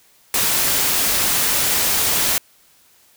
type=noise; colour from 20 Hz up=white; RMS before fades=-18 dBFS; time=0.34-2.38 s; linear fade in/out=2 ms; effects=white hiss -54 dBFS RMS until 3.16 s